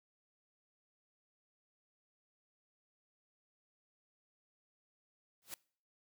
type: noise with exponential growth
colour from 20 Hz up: white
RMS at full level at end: -41 dBFS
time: 5.42-5.54 s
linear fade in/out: 0 ms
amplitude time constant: 26 ms
effects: noise-tail reverb RT60 0.5 s tail -24 dB re dry